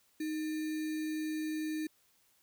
sine tone with sample-and-hold, 311.1 Hz, D#4, in tune, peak -33 dBFS, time 0.2-1.87 s, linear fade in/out 5 ms, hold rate 2100 Hz, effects white hiss -70 dBFS RMS until 2.42 s

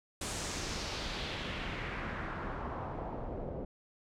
pink noise with low-pass filter sweep, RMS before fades -39 dBFS, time 0.21-3.65 s, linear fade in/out 5 ms, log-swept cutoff 8900 to 490 Hz, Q 1.8, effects none

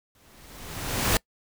pink noise with exponential growth, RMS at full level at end -20 dBFS, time 0.15-1.17 s, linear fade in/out 2 ms, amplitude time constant 220 ms, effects noise-tail reverb RT60 0.1 s tail -24 dB re dry

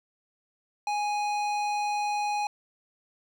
sine tone with hard clipping, 830 Hz, G#5, 1 cent flat, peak -28 dBFS, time 0.87-2.47 s, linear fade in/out 2 ms, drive 14 dB, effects none

